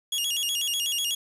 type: tone with vibrato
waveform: sawtooth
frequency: 3077 Hz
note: G7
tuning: 33 cents flat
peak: -22 dBFS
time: 0.12-1.15 s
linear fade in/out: 5 ms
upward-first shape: square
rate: 8.1 Hz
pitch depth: 140 cents each way
effects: resampled to 32000 Hz + 8-bit